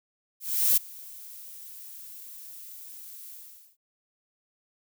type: noise with ADSR envelope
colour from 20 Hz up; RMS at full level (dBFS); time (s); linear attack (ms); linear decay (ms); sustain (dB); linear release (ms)
violet; -20; 0.4-3.77; 370; 10; -24; 450
effects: none